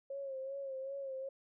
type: tone with vibrato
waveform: sine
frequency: 541 Hz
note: C#5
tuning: 42 cents flat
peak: -39 dBFS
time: 0.1-1.29 s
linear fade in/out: 5 ms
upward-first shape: sine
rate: 2.6 Hz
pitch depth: 49 cents each way
effects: none